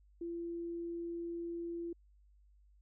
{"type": "tone", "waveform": "sine", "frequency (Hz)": 340, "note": "F4", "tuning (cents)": -46, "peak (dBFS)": -38, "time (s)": [0.21, 1.93], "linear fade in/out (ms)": 5, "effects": ["added 50 Hz sine -62 dBFS peak until 2.81 s"]}